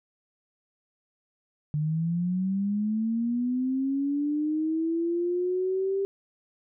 sine linear sweep, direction up, 148.1 to 395.1 Hz, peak -24 dBFS, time 1.74-6.05 s, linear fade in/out 0 ms, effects none

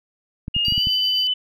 clicks, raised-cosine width 5 ms, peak -16 dBFS, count 6, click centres 0.481 / 0.565 / 0.683 / 0.723 / 0.779 / 0.871 s
sine tone with pitch glide, 2842 to 3006 Hz, F7 to F#7, +30 to +27 cents, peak -18 dBFS, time 0.54-1.34 s, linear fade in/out 10 ms, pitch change +97 cents, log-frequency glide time 0.65-0.85 s
triangle tone with tremolo, 4699 Hz, D8, in tune, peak -22 dBFS, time 0.65-1.27 s, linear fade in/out 0 ms, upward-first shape sine, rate 7.9 Hz, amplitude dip 45%
effects none

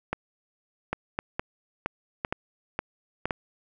two click trains, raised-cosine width 0.5 ms, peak -12 / -12 dBFS, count 4 / 6, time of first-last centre 0.13-3.308 / 0.93-3.256 s, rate 0.944 / 2.15 Hz, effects none

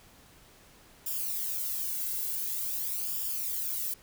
violet noise with flanger, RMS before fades -33 dBFS, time 1.06-3.94 s, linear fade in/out 5 ms, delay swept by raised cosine 0.48 to 1.68 ms, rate 0.47 Hz, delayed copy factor -0.8, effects pink hiss -57 dBFS RMS until 4.02 s

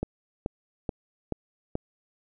click train, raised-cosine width 2 ms, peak -15 dBFS, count 5, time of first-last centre 0.03-1.754 s, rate 2.32 Hz, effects none

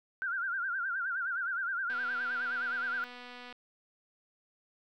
sine tone with vibrato, 1480 Hz, F#6, in tune, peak -31 dBFS, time 0.22-3.04 s, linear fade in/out 0 ms, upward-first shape sine, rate 9.6 Hz, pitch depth 130 cents each way
click train, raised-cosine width 0.3 ms, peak -32 dBFS, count 401, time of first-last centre 1.9-3.526 s, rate 246 Hz
effects none

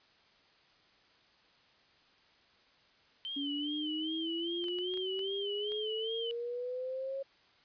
sine tone with vibrato, 3081 Hz, G7, 31 cents flat, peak -37 dBFS, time 3.25-6.31 s, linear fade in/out 0 ms, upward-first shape sine, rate 2.5 Hz, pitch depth 93 cents each way
sine exponential sweep, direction up, 279.8 to 548 Hz, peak -35 dBFS, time 3.36-7.23 s, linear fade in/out 10 ms
clicks, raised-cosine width 0.2 ms, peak -33 dBFS, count 7, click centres 4.641 / 4.684 / 4.787 / 4.939 / 4.974 / 5.192 / 5.72 s
effects white hiss -65 dBFS RMS until 7.64 s + resampled to 11025 Hz

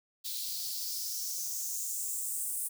blue noise with high-pass filter sweep, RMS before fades -36 dBFS, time 0.24-2.69 s, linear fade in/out 20 ms, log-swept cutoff 3900 to 9300 Hz, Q 3.8, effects none

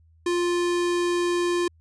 square tone, 350 Hz, F4, 4 cents sharp, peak -22 dBFS, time 0.26-1.68 s, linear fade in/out 5 ms, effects added 81 Hz sine -54 dBFS peak until 1.8 s + resampled to 22050 Hz

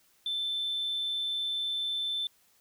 sine tone, 3536 Hz, A7, 8 cents sharp, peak -28 dBFS, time 0.26-2.27 s, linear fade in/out 2 ms, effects tanh soft clip ceiling -26 dBFS + white hiss -66 dBFS RMS until 2.6 s

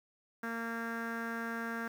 sawtooth tone with low-pass filter, 230 Hz, A#3, 23 cents flat, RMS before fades -38 dBFS, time 0.43-1.88 s, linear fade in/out 5 ms, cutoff 1600 Hz, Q 5.9, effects 9-bit

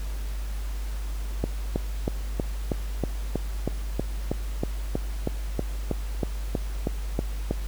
click train, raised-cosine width 2 ms, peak -11 dBFS, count 20, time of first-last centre 1.44-7.51 s, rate 3.13 Hz, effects added 50 Hz sine -28 dBFS peak until 7.67 s + pink hiss -45 dBFS RMS until 7.67 s

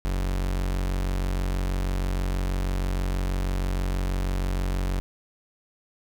40% pulse tone, 46.25 Hz, F#1, in tune, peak -23 dBFS, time 0.05-5 s, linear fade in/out 0 ms, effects none

